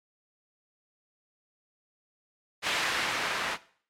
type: noise with low-pass filter sweep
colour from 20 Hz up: blue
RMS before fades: -30 dBFS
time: 2.62-3.58 s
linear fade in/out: 50 ms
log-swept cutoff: 2400 to 1600 Hz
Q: 0.83
effects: noise-tail reverb RT60 0.5 s tail -18 dB re dry + MP3 96 kbps